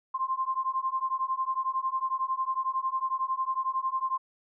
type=beating tone pair; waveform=sine; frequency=1046.5 / 1057.5 Hz; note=C6 / C6; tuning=0 / +18 cents; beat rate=11 Hz; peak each=-30 dBFS; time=0.14-4.18 s; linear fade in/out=10 ms; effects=none